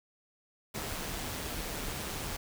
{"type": "noise with amplitude modulation", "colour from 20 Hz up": "pink", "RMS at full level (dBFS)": -36, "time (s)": [0.74, 2.37], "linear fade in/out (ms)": 10, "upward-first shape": "sine", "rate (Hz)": 153, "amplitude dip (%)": 35, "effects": []}